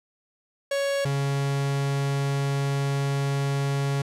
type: tone pair in turn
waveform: 45% pulse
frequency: 557 / 139.25 Hz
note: C#5 / C#3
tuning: +8 / +8 cents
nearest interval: 2 octaves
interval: 2400 cents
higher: first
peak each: -23 dBFS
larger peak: neither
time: 0.71-1.05 / 1.05-4.02 s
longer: second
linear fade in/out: 5 ms
effects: low-pass 10000 Hz 12 dB/octave